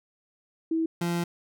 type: tone pair in turn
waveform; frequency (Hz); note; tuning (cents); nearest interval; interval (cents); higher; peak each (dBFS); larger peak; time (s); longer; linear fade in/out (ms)
sine / 30% pulse; 324.8 / 172.06; E4 / F3; -26 / -26; major seventh; 1100; first; -23; neither; 0.71-0.86 / 1.01-1.24; second; 5
effects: none